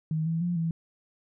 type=tone with pitch steps; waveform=sine; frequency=157.7 / 164.1 / 175 / 164.6 Hz; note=D#3 / E3 / F3 / E3; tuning=+24 / -8 / +4 / -2 cents; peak=-25 dBFS; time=0.11-0.71 s; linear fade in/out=2 ms; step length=150 ms; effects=none